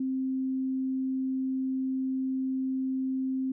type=tone; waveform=sine; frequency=262.6 Hz; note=C4; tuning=6 cents sharp; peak=-27 dBFS; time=0-3.52 s; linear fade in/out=5 ms; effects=none